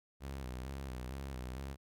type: tone with vibrato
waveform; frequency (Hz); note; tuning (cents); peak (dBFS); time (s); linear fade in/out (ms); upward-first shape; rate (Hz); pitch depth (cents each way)
sawtooth; 65.41; C2; 0; -37; 0.2-1.77; 50; square; 2.2; 71
effects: none